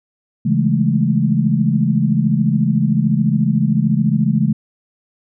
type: chord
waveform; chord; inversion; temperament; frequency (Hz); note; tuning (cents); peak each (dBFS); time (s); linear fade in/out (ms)
sine; A major seventh; first; just; 137.5 / 165 / 206.2 / 220; C#3 / E3 / G#3 / A3; -14 / +2 / -12 / 0; -18; 0.45-4.53; 10
effects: none